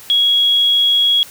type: tone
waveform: sine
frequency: 3322 Hz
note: G#7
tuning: in tune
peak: -10 dBFS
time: 0.1-1.23 s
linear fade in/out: 0 ms
effects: white hiss -38 dBFS RMS until 1.3 s